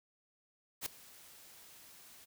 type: noise with ADSR envelope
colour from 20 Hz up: white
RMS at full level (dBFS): -36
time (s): 0.81-2.26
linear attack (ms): 51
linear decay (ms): 4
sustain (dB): -21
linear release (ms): 27
effects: none